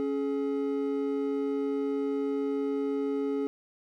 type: tone pair together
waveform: triangle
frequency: 277.2 / 423.5 Hz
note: C#4 / G#4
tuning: 0 / +34 cents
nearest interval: perfect fifth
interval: 734 cents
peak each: -28 dBFS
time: 0-3.47 s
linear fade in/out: 0 ms
effects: none